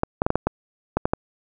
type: clicks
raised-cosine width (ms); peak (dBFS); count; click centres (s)
1; -5; 9; 0.034 / 0.219 / 0.265 / 0.304 / 0.356 / 0.47 / 0.97 / 1.055 / 1.135
effects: none